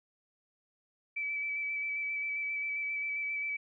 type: tone with vibrato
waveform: sine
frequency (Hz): 2305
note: D7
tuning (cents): -33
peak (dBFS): -32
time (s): 1.16-3.57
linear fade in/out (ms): 10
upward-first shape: square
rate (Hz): 7.5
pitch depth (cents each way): 14
effects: none